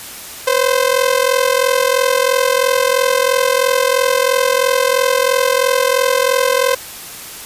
sawtooth ring-modulated tone, 517 Hz, C5, 21 cents flat, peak -5 dBFS, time 0.47-6.75 s, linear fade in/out 2 ms, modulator 21.5 Hz, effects white hiss -31 dBFS RMS until 7.45 s + resampled to 32000 Hz

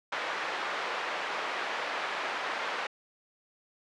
white band-pass noise, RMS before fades -34 dBFS, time 0.12-2.87 s, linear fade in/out 5 ms, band 540 to 1800 Hz, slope 12 dB/octave, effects low-pass 6000 Hz 12 dB/octave

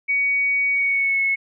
sine tone with pitch glide, 2250 to 2192 Hz, C#7 to C#7, +25 to -20 cents, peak -17 dBFS, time 0.08-1.36 s, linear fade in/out 20 ms, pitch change -45 cents, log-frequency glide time 0.73-1.21 s, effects none

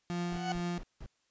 35% pulse tone with tremolo, 174.61 Hz, F3, in tune, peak -30 dBFS, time 0.1-0.78 s, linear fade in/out 0 ms, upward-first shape triangle, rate 2.2 Hz, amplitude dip 45%
40% pulse tone with exponential growth, 741 Hz, F#5, 2 cents sharp, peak -29 dBFS, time 0.16-0.52 s, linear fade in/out 1 ms, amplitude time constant 77 ms
brown noise bursts, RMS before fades -44 dBFS, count 4, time 0.32-1.062 s, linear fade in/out 2 ms, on 58 ms, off 170 ms
effects white hiss -75 dBFS RMS until 1.3 s + resampled to 16000 Hz

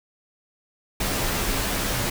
pink noise with comb filter, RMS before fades -25 dBFS, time 1-2.1 s, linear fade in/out 5 ms, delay 13 ms, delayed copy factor -0.6, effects none

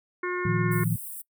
harmonic tone, 359 Hz, F4, 48 cents sharp, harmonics 1 / 3 / 4 / 5 / 6, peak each -29 / -34 / -35 / -36 / -37 dBFS, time 0.23-0.84 s, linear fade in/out 5 ms
sine chord, Bb suspended fourth, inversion none, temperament equal with one note detuned, 113.55 / 155.56 / 174.61 Hz, Bb2 / Eb3 / F3, -45 / 0 / 0 cents, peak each -27 / -28 / -27 dBFS, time 0.45-0.96 s, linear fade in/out 5 ms
white high-pass noise, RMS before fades -38 dBFS, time 0.71-1.22 s, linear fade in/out 10 ms, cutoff 8200 Hz, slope 96 dB/octave
effects noise-tail reverb RT60 0.1 s tail -22 dB re dry

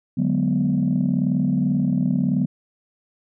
sine chord, G# half-diminished seventh, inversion second, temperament equal, 146.83 / 185 / 207.7 / 246.9 Hz, D3 / F#3 / G#3 / B3, 0 / 0 / 0 / 0 cents, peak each -23 / -21 / -25 / -21 dBFS, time 0.17-2.46 s, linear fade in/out 10 ms, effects tanh soft clip ceiling -11 dBFS

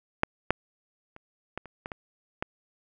clicks, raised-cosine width 0.5 ms, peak -6 / -6 / -30 / -18 / -29 / -20 / -21 / -14 dBFS, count 8, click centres 0.234 / 0.506 / 1.164 / 1.576 / 1.657 / 1.859 / 1.918 / 2.425 s, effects none

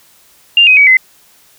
sine tone with pitch steps, 2795 / 2519 / 2270 / 2046 Hz, F7 / D#7 / C#7 / C7, +1 / +21 / +41 / -39 cents, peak -3 dBFS, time 0.57-0.97 s, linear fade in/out 2 ms, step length 100 ms, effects white hiss -47 dBFS RMS until 1.58 s

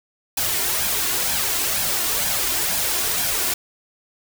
white noise with flanger, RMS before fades -22 dBFS, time 0.37-3.54 s, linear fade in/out 5 ms, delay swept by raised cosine 1.2 to 2.9 ms, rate 2.1 Hz, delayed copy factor +0.55, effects none

